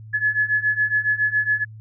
sine beating tone pair, 1703 / 1710.2 Hz, G#6 / A6, +43 / -50 cents, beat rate 7.2 Hz, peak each -22 / -20 dBFS, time 0.13-1.65 s, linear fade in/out 20 ms, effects added 109 Hz sine -37 dBFS peak until 1.8 s

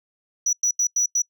sine tone bursts at uneven times, 5880 Hz, F#8, 12 cents flat, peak -16 dBFS, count 5, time 0.46-0.53 / 0.63-0.71 / 0.79-0.87 / 0.96-1.06 / 1.15-1.22 s, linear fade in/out 5 ms, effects noise-tail reverb RT60 0.1 s tail -26 dB re dry + tanh soft clip ceiling -15 dBFS

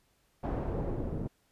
pink noise with low-pass filter sweep, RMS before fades -34 dBFS, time 0.43-1.28 s, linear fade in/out 10 ms, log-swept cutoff 770 to 350 Hz, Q 0.99, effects pink hiss -71 dBFS RMS until 1.51 s + resampled to 32000 Hz

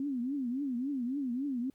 sine tone with vibrato, 261.6 Hz, C4, in tune, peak -31 dBFS, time 0-1.7 s, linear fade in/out 2 ms, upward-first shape triangle, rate 3.6 Hz, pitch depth 210 cents each way, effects pink hiss -73 dBFS RMS until 1.74 s

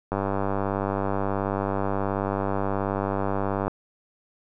click train, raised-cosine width 1 ms, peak -12 dBFS, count 352, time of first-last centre 0.12-3.68 s, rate 98.6 Hz, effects none

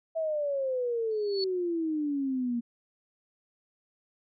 sine exponential sweep, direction down, 657 to 233.1 Hz, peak -27 dBFS, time 0.15-2.61 s, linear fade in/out 20 ms
sine tone with exponential growth, 4424 Hz, C#8, 4 cents flat, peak -28 dBFS, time 1.11-1.44 s, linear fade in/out 1 ms, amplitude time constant 71 ms
effects none

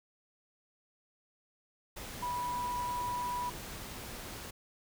sine tone in noise, 980 Hz, B5, 14 cents flat, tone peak -33 dBFS, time 2.22-3.5 s, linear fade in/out 10 ms, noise pink, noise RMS -44 dBFS, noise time 1.96-4.51 s, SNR +8 dB, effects none

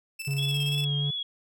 sawtooth tone with tremolo, 2645 Hz, E7, 5 cents sharp, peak -29 dBFS, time 0.19-0.85 s, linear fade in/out 10 ms, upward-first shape square, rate 17 Hz, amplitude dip 55%
triangle tone with pitch glide, 138.59 to 143.39 Hz, C#3 to D3, 0 to -41 cents, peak -24 dBFS, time 0.27-1.11 s, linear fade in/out 10 ms, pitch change +59 cents, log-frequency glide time 0.48-0.58 s
sine tone with vibrato, 3320 Hz, G#7, 1 cent flat, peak -29 dBFS, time 0.38-1.23 s, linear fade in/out 5 ms, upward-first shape triangle, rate 3 Hz, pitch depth 53 cents each way
effects none

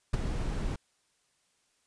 brown noise with ADSR envelope, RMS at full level -24 dBFS, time 0.13-0.76 s, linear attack 10 ms, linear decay 14 ms, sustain -8 dB, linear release 5 ms, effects white hiss -72 dBFS RMS until 1.86 s + resampled to 22050 Hz

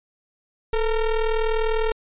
square ring-modulated tone, 230 Hz, A#3, 23 cents flat, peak -17 dBFS, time 0.73-1.92 s, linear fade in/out 2 ms, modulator 210 Hz, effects resampled to 8000 Hz

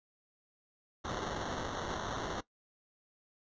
white noise with sample-and-hold, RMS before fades -38 dBFS, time 1.04-2.41 s, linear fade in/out 10 ms, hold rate 2450 Hz, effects noise-tail reverb RT60 0.1 s tail -18 dB re dry + resampled to 16000 Hz

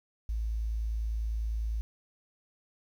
sine tone, 55 Hz, A1, in tune, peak -29 dBFS, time 0.29-1.81 s, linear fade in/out 0 ms, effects 10-bit

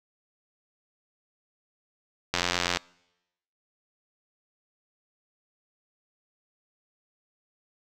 click train, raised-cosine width 0.2 ms, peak -7 dBFS, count 39, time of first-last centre 2.34-2.771 s, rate 88.1 Hz, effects noise-tail reverb RT60 0.9 s tail -25 dB re dry

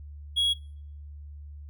triangle tone, 3322 Hz, G#7, in tune, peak -20 dBFS, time 0.36-0.54 s, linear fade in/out 20 ms, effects noise-tail reverb RT60 0.6 s tail -24 dB re dry + added 73 Hz sine -40 dBFS peak until 1.69 s

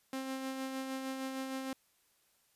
sawtooth tone with tremolo, 264.9 Hz, C4, 22 cents sharp, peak -32 dBFS, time 0.13-1.73 s, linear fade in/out 2 ms, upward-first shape sine, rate 6.5 Hz, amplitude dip 35%, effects white hiss -72 dBFS RMS until 2.55 s + resampled to 32000 Hz

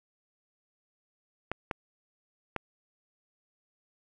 clicks, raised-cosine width 0.5 ms, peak -16 dBFS, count 3, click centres 1.516 / 1.712 / 2.563 s, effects none

